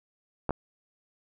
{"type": "clicks", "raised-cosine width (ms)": 1, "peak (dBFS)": -14, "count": 2, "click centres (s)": [0.493, 0.507], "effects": []}